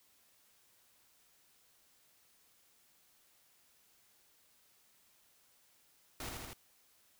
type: noise with echo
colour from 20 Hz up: pink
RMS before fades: -43 dBFS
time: 6.2-6.29 s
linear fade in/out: 2 ms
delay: 81 ms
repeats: 3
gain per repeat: -2 dB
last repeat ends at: 6.533 s
effects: white hiss -69 dBFS RMS until 7.19 s